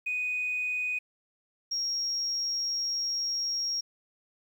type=tone pair in turn; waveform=sine; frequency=2489 / 5588 Hz; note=D#7 / F8; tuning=0 / 0 cents; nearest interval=octave + major second; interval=1400 cents; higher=second; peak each=-27 dBFS; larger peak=neither; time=0.06-0.99 / 1.71-3.81 s; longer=second; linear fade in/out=10 ms; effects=tanh soft clip ceiling -23 dBFS + 10-bit